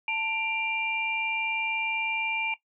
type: tone cluster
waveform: sine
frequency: 887 / 2369 / 2785 Hz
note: A5 / D7 / F7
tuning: +14 / +14 / -5 cents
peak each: -33 / -27 / -34 dBFS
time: 0.08-2.54 s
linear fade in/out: 2 ms
effects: noise-tail reverb RT60 0.1 s tail -17 dB re dry